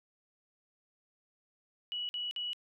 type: tone bursts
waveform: sine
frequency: 2934 Hz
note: F#7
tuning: 15 cents flat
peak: -34 dBFS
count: 3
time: 1.92-2.532 s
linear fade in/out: 0 ms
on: 170 ms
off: 51 ms
effects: none